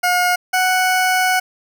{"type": "tone pair in turn", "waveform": "20% pulse", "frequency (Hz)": [718, 740.7], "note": ["F5", "F#5"], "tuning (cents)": [48, 2], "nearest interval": "minor second", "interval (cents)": 54, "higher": "second", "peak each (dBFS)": -9, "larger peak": "neither", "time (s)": [[0.03, 0.36], [0.53, 1.4]], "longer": "second", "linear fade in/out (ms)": 10, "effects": []}